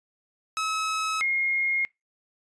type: tone pair in turn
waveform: sawtooth / sine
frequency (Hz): 1288 / 2143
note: E6 / C7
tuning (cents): -41 / +41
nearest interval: major sixth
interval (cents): 882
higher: second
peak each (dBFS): -22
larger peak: neither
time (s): 0.57-1.21 / 1.21-1.85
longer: neither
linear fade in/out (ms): 0
effects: noise-tail reverb RT60 0.2 s tail -25 dB re dry + resampled to 22050 Hz